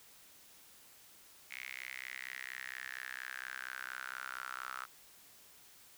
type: tone with high-pass filter sweep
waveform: sawtooth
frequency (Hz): 64.3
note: C2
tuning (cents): -30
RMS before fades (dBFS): -45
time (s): 1.5-4.86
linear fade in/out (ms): 20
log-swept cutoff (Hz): 2200 to 1300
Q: 7.4
effects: white hiss -60 dBFS RMS until 5.97 s